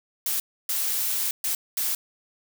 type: noise bursts at uneven times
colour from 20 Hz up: blue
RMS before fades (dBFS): -26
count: 4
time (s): 0.26-0.4 / 0.69-1.31 / 1.44-1.55 / 1.77-1.95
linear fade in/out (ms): 2
effects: none